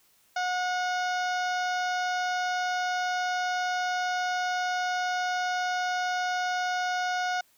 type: harmonic tone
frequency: 727 Hz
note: F#5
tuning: 31 cents flat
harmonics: 1 / 2 / 3 / 4 / 5 / 6 / 7 / 8 / 9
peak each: -28 / -31 / -41 / -43 / -43 / -46 / -43 / -46 / -49 dBFS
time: 0.36-7.41 s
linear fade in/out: 5 ms
effects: white hiss -64 dBFS RMS until 7.57 s